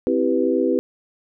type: chord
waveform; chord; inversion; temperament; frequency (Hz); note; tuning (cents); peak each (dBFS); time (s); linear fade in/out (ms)
sine; C major seventh; none; equal; 261.6 / 329.6 / 392 / 493.9; C4 / E4 / G4 / B4; 0 / 0 / 0 / 0; -22; 0.07-0.79; 0
effects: none